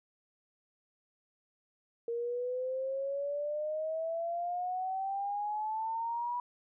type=exponential sweep; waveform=sine; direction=up; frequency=464.4 to 979 Hz; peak=-32 dBFS; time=2.08-6.4 s; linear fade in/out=2 ms; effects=none